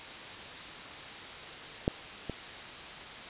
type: clicks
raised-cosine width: 2 ms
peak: -12 / -21 dBFS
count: 2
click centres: 1.879 / 2.297 s
effects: white hiss -43 dBFS RMS until 3.29 s + resampled to 8000 Hz